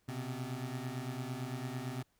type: beating tone pair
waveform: 25% pulse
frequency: 123.47 / 132.37 Hz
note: B2 / C3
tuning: 0 / +20 cents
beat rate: 8.9 Hz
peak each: -37 / -37 dBFS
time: 0.08-2.03 s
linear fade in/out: 10 ms
effects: pink hiss -75 dBFS RMS until 2.19 s